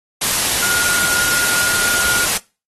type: tone in noise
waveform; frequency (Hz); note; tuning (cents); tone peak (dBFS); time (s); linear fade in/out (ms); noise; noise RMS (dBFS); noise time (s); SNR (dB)
sine; 1426; F6; +36; -17; 0.62-2.25; 10; white; -17; 0.21-2.38; -3
effects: noise-tail reverb RT60 0.3 s tail -22 dB re dry + AAC 32 kbps